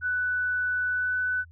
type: tone with pitch glide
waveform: sine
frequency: 1489 to 1497.6 Hz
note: F#6 to F#6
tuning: +11 to +20 cents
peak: -24 dBFS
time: 0.01-1.45 s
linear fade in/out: 50 ms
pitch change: +9 cents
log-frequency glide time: 0.9-1.16 s
effects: added 83 Hz sine -48 dBFS peak until 1.51 s